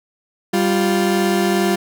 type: tone pair together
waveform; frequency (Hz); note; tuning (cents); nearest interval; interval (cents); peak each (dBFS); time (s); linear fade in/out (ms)
30% pulse; 195.82 / 349.2; G3 / F4; -2 / 0; minor seventh; 1002; -15; 0.53-1.76; 10
effects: none